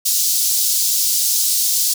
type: high-pass noise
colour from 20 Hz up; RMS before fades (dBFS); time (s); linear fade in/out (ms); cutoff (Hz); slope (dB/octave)
pink; -17; 0.05-1.94; 10; 4700; 24
effects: none